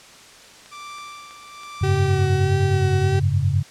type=click train; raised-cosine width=0.2 ms; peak=-27 dBFS; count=7; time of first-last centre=0.66-2.608 s; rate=3.08 Hz
type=tone with tremolo; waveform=sawtooth; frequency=1174.7 Hz; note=D6; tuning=in tune; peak=-30 dBFS; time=0.71-2.27 s; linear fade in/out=20 ms; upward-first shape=sine; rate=1.1 Hz; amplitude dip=60%
type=chord; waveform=sine; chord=F# suspended second; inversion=none; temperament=equal with one note detuned; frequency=92.5 / 102.16 / 138.59 Hz; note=F#2 / G#2 / C#3; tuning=0 / -28 / 0 cents; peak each=-21 dBFS; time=1.81-3.63 s; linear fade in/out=10 ms
type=tone with vibrato; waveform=35% pulse; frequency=382.2 Hz; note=G4; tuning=44 cents flat; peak=-21 dBFS; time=1.83-3.2 s; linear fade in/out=10 ms; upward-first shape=sine; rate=1.6 Hz; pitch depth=25 cents each way
effects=white hiss -45 dBFS RMS until 3.7 s + low-pass 7000 Hz 12 dB/octave